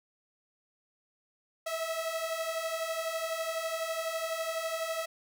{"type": "beating tone pair", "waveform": "sawtooth", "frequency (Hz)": [643, 655], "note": ["E5", "E5"], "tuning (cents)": [-43, -11], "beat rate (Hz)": 12, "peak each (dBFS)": [-33, -30], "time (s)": [1.66, 5.06], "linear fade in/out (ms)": 10, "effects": []}